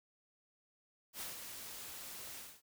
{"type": "noise with ADSR envelope", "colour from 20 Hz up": "white", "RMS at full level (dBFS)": -43, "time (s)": [1.13, 2.62], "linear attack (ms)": 73, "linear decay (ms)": 150, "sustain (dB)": -5, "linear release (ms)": 250, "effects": []}